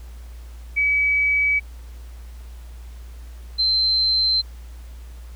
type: tone pair in turn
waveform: sine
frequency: 2282 / 4106 Hz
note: C#7 / C8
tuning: +50 / -33 cents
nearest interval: minor seventh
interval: 1017 cents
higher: second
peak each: -16 dBFS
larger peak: neither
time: 0.76-1.6 / 3.58-4.42 s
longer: neither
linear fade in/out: 20 ms
effects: added 59 Hz sine -35 dBFS peak until 5.35 s + pink hiss -52 dBFS RMS until 5.35 s